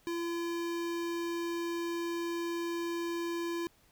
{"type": "tone with notch filter", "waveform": "square", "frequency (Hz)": 340, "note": "F4", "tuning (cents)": -46, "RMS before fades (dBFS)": -35, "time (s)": [0.07, 3.67], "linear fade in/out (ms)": 0, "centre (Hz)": 9900, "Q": 1.8, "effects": ["pink hiss -66 dBFS RMS until 3.91 s"]}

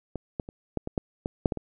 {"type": "clicks", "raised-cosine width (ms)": 2, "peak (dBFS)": [-19, -16, -26, -14, -19, -12, -15, -7, -14, -21], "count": 10, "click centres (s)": [0.157, 0.398, 0.489, 0.773, 0.874, 0.978, 1.259, 1.458, 1.522, 1.573], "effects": []}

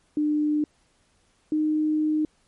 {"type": "tone pair in turn", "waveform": "sine", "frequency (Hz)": [300, 307.4], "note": ["D4", "D#4"], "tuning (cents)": [37, -21], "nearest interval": "unison", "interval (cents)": 42, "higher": "second", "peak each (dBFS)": -20, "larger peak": "neither", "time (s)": [[0.17, 0.64], [1.52, 2.25]], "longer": "second", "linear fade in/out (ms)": 2, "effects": ["pink hiss -65 dBFS RMS until 2.47 s", "MP3 48 kbps"]}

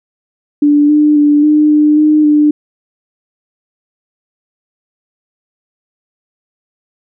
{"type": "tone with pitch steps", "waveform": "sine", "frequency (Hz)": [292.5, 299.5, 293.7, 301.9, 300.1, 304.6, 298.4], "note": ["D4", "D4", "D4", "D4", "D4", "D#4", "D4"], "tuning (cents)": [-7, 34, 0, 48, 38, -37, 28], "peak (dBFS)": -5, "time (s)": [0.62, 2.51], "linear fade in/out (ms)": 5, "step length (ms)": 270, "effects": []}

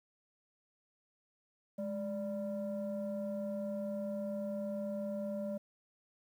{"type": "tone pair together", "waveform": "sine", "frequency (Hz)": [207.7, 587.5], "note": ["G#3", "D5"], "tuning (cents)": [0, 1], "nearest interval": "octave + tritone", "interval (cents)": 1801, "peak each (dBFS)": [-37, -37], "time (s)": [1.78, 5.58], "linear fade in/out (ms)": 10, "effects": ["tanh soft clip ceiling -31 dBFS", "11-bit"]}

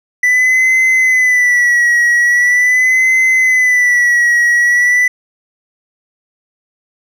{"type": "tone with vibrato", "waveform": "triangle", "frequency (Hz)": 1979, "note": "B6", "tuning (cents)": 3, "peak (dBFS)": -6, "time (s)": [0.23, 5.08], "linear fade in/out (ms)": 5, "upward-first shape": "sine", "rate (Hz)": 0.42, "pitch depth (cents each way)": 61, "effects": []}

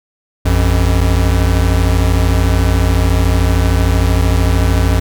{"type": "tone pair together", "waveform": "square", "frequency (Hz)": [56.26, 89.3], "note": ["A1", "F2"], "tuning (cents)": [39, 39], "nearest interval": "minor sixth", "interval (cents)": 800, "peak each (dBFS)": -13, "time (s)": [0.45, 5], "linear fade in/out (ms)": 10, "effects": []}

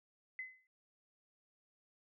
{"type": "tone with exponential decay", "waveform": "sine", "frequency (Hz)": 2035, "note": "C7", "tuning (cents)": -49, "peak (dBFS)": -38, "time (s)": [0.39, 0.67], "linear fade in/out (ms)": 1, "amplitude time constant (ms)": 59, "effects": []}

